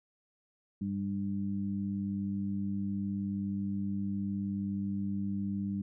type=harmonic tone; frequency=99.2 Hz; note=G2; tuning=21 cents sharp; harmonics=1 / 2 / 3; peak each=-40 / -32 / -42 dBFS; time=0.81-5.82 s; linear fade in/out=5 ms; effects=none